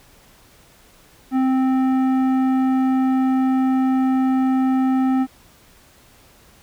sine tone with tanh clipping, 261.5 Hz, C4, 1 cent flat, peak -17 dBFS, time 1.31-5.27 s, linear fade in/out 50 ms, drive 12 dB, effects pink hiss -51 dBFS RMS until 6.62 s

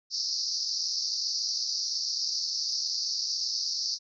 white band-pass noise, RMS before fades -31 dBFS, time 0.1-3.99 s, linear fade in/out 50 ms, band 4400 to 5700 Hz, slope 96 dB/octave, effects none

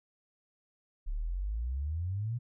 sine exponential sweep, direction up, 33.9 to 123.47 Hz, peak -31 dBFS, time 1.06-2.39 s, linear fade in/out 20 ms, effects none

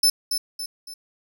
sawtooth tone with echo, 5270 Hz, E8, 1 cent flat, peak -12 dBFS, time 0.03-0.1 s, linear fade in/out 5 ms, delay 280 ms, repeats 3, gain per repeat -7 dB, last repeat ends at 0.94 s, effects none

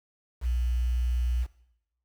sine tone with quantisation, 60.7 Hz, B1, 29 cents flat, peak -24 dBFS, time 0.41-1.47 s, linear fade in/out 50 ms, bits 8, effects noise-tail reverb RT60 0.8 s tail -18 dB re dry

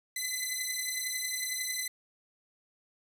10% pulse beating tone pair, 2016 / 2027 Hz, B6 / B6, +35 / +45 cents, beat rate 11 Hz, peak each -26 dBFS, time 0.16-1.88 s, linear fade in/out 5 ms, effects none

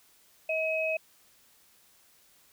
sine tone pair together, 637 / 2548 Hz, D#5 / D#7, +41 / +41 cents, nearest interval 2 octaves, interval 2400 cents, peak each -29 / -30 dBFS, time 0.49-0.97 s, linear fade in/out 5 ms, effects white hiss -62 dBFS RMS until 2.52 s

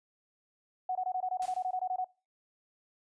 sine tone bursts, 740 Hz, F#5, in tune, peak -29 dBFS, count 14, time 0.89-2.045 s, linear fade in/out 5 ms, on 63 ms, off 21 ms
white noise with exponential decay, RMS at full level -44 dBFS, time 1.42-1.8 s, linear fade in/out 1 ms, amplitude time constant 81 ms
effects noise-tail reverb RT60 0.3 s tail -22 dB re dry + resampled to 22050 Hz

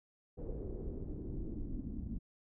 brown noise with low-pass filter sweep, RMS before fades -41 dBFS, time 0.37-2.19 s, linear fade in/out 20 ms, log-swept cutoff 470 to 230 Hz, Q 3.6, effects none

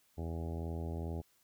harmonic tone, 82.41 Hz, E2, in tune, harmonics 1 / 2 / 3 / 4 / 5 / 6 / 7 / 8 / 9 / 10, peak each -38 / -44 / -47 / -48 / -48 / -54 / -53 / -55 / -55 / -56 dBFS, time 0.17-1.22 s, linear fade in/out 20 ms, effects white hiss -71 dBFS RMS until 1.43 s

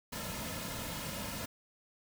pink noise with comb filter, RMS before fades -40 dBFS, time 0.12-1.46 s, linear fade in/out 10 ms, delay 2.6 ms, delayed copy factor -0.65, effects none

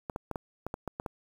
clicks, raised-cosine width 1 ms, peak -20 dBFS, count 9, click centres 0.098 / 0.161 / 0.313 / 0.358 / 0.666 / 0.741 / 0.877 / 0.999 / 1.062 s, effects 8-bit

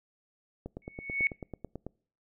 click train, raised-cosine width 2 ms, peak -25 dBFS, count 12, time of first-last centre 0.66-1.866 s, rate 9.12 Hz
sine tone with exponential growth, 2217 Hz, C#7, in tune, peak -21 dBFS, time 0.82-1.27 s, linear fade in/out 1 ms, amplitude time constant 96 ms
effects noise-tail reverb RT60 0.5 s tail -26 dB re dry

